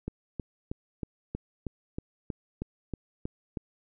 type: click train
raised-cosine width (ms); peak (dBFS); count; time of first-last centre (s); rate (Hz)
3; -20; 12; 0.08-3.572; 3.15
effects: none

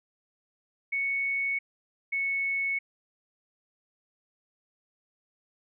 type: tone pair in turn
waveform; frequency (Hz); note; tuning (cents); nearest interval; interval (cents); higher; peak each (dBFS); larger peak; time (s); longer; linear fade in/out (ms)
sine; 2217 / 2208; C#7 / C#7; 0 / -7; unison; 7; first; -26; neither; 0.92-1.59 / 2.12-2.79; neither; 10
effects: none

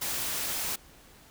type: noise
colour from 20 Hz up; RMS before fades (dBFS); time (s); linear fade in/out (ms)
white; -32; 0.01-0.76; 10
effects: pink hiss -55 dBFS RMS until 1.3 s

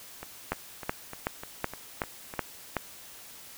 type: two click trains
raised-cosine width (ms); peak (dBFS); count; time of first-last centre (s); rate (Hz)
0.5; -23 / -12; 8 / 7; 0.23-2.338 / 0.52-2.767; 3.32 / 2.67
effects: white hiss -48 dBFS RMS until 3.57 s

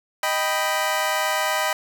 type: chord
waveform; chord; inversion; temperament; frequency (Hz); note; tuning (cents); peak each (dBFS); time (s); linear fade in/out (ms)
20% pulse; Eb augmented; none; equal; 622.3 / 784 / 987.8; Eb5 / G5 / B5; 0 / 0 / 0; -20 / -21 / -20; 0.23-1.73; 2
effects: none

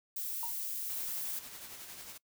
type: noise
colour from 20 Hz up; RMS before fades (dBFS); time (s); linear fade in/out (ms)
violet; -38; 0.16-1.39; 5
type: tone with exponential decay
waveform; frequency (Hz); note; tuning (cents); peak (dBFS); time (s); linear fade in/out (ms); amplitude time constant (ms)
triangle; 933; A#5; +1; -35; 0.43-0.57; 1; 29
type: noise with tremolo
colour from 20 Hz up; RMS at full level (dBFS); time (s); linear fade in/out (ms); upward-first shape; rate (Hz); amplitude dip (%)
white; -46; 0.89-2.18; 10; sine; 11; 40
effects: noise-tail reverb RT60 0.1 s tail -23 dB re dry

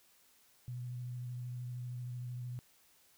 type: tone with vibrato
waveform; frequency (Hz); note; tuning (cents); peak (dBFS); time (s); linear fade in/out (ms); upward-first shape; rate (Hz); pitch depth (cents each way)
sine; 123.47; B2; 0; -39; 0.68-2.59; 0; sine; 13; 18
effects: white hiss -67 dBFS RMS until 3.17 s

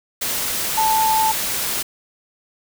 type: tone in noise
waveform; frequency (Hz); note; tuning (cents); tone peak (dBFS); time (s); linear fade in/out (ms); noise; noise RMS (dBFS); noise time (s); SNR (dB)
sine; 880; A5; 0; -15; 0.77-1.32; 10; white; -23; 0.21-1.83; +5
effects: none

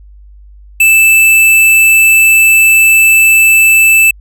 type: tone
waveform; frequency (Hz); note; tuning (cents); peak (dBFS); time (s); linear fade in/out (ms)
square; 2639; E7; +1; -4; 0.8-4.11; 5
effects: added 50 Hz sine -33 dBFS peak until 4.2 s

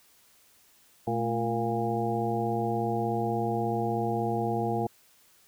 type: harmonic tone with a mistuned harmonic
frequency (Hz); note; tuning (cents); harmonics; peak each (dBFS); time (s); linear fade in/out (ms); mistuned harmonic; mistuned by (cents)
116.54; A#2; 0; 1 / 2 / 3 / 4 / 6 / 7; -33 / -33 / -33 / -33 / -33 / -33; 1.07-4.87; 5; 2; -92
effects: white hiss -61 dBFS RMS until 5.47 s

